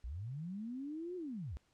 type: linear two-way sweep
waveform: sine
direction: up then down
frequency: 51.91 to 370 to 51.91 Hz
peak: -40 dBFS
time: 0.04-1.57 s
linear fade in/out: 0 ms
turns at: 1.16 s
effects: pink hiss -75 dBFS RMS until 1.73 s + low-pass 8000 Hz 12 dB/octave